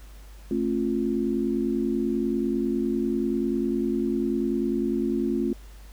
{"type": "chord", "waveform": "sine", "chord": "A augmented", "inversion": "none", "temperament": "equal with one note detuned", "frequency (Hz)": [220, 270.1, 349.2], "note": ["A3", "C#4", "E#4"], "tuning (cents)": [0, -45, 0], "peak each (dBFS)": -27, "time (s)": [0.51, 5.53], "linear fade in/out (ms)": 2, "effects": ["added 50 Hz sine -42 dBFS peak until 5.92 s", "pink hiss -54 dBFS RMS until 5.92 s"]}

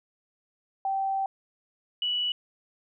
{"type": "tone pair in turn", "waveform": "sine", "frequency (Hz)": [777, 2948], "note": ["G5", "F#7"], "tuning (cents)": [-16, -7], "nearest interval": "octave + major seventh", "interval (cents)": 2309, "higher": "second", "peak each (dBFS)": [-25, -25], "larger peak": "neither", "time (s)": [[0.85, 1.26], [2.02, 2.32]], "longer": "first", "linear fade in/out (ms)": 2, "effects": []}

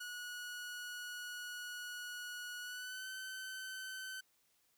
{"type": "tone with pitch glide", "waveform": "sawtooth", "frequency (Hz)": [1460, 1529], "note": ["F#6", "G6"], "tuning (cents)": [-24, -44], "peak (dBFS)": -40, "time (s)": [0, 4.21], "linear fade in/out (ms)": 10, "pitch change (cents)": 80, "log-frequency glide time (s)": [2.61, 3.08], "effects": ["white hiss -75 dBFS RMS until 4.77 s"]}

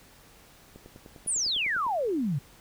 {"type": "click train", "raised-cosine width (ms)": 2, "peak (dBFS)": -33, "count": 12, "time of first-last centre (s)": [0.76, 1.866], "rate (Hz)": 9.95}
{"type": "exponential sweep", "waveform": "sine", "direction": "down", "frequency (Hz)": [10310, 127.9], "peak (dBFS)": -25, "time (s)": [1.27, 2.39], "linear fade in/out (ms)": 10}
{"effects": ["pink hiss -55 dBFS RMS until 2.6 s"]}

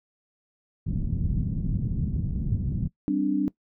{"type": "low-pass noise", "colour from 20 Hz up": "white", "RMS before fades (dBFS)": -27, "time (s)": [0.86, 2.88], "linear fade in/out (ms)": 10, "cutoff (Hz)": 180, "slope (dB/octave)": 24}
{"type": "chord", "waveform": "sine", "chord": "G suspended fourth", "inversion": "none", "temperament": "just", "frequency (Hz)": [196, 261.3, 294], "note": ["G3", "C4", "D4"], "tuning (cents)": [0, -2, 2], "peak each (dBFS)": [-29, -28, -23], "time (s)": [3.08, 3.48], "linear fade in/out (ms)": 0}
{"effects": ["noise-tail reverb RT60 0.1 s tail -20 dB re dry"]}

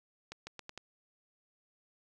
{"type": "accelerating click train", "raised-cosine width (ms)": 0.2, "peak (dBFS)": -26, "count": 5, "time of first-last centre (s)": [0.32, 0.777], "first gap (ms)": 150, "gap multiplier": 0.82, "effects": []}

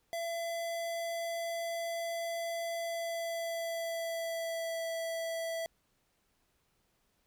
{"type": "tone with pitch glide", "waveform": "square", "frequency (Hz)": [673, 659.9], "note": ["E5", "E5"], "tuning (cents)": [36, 2], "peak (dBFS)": -35, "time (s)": [0.13, 5.66], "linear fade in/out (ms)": 0, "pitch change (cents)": -34, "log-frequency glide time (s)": [2.77, 4.86], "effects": ["pink hiss -75 dBFS RMS until 7.26 s"]}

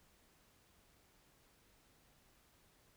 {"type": "silence", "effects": ["pink hiss -70 dBFS RMS until 2.96 s"]}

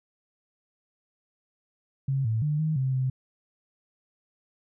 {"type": "tone with pitch steps", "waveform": "sine", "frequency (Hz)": [135.7, 111.4, 149.8, 156.6, 132, 130.3], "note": ["C#3", "A2", "D3", "D#3", "C3", "C3"], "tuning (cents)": [-36, 22, 35, 11, 16, -7], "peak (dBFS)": -23, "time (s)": [2.08, 3.1], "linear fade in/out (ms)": 5, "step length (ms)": 170, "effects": []}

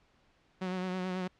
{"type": "tone with vibrato", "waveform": "sawtooth", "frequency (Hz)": 184.3, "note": "F#3", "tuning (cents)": -7, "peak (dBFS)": -29, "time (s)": [0.61, 1.28], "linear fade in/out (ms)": 10, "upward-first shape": "sine", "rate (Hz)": 9.2, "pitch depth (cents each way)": 31, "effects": ["pink hiss -68 dBFS RMS until 1.39 s", "low-pass 4000 Hz 12 dB/octave"]}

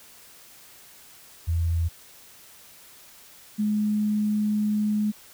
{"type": "tone pair in turn", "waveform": "sine", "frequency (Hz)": [83.6, 210.7], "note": ["E2", "G#3"], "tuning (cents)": [25, 25], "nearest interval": "octave + major third", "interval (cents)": 1600, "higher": "second", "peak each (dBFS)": -21, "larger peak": "neither", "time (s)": [[1.47, 1.89], [3.58, 5.12]], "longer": "second", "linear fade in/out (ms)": 20, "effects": ["white hiss -50 dBFS RMS until 5.33 s"]}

